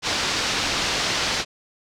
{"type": "low-pass noise", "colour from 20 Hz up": "white", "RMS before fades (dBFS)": -24, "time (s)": [0.02, 1.45], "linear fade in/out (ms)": 50, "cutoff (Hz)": 5600, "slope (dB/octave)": 24, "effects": []}